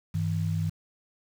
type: tone pair together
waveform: sine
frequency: 99.2 / 161.06 Hz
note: G2 / E3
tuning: +21 / -40 cents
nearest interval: minor sixth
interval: 839 cents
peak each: -28 dBFS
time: 0.14-0.7 s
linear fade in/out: 10 ms
effects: 8-bit